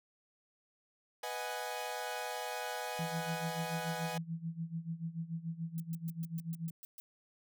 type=chord; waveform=sawtooth; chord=G# minor seventh; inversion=first; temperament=equal; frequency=493.9 / 622.3 / 740 / 830.6 Hz; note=B4 / D#5 / F#5 / G#5; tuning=0 / 0 / 0 / 0 cents; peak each=-40 / -41 / -40 / -38 dBFS; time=1.23-4.18 s; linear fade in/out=5 ms
type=tone with tremolo; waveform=sine; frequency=165.2 Hz; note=E3; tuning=4 cents sharp; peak=-34 dBFS; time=2.99-6.71 s; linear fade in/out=2 ms; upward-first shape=sine; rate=6.9 Hz; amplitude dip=85%
type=noise bursts; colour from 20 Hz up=violet; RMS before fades=-49 dBFS; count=9; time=5.78-7 s; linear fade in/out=0 ms; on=20 ms; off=130 ms
effects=none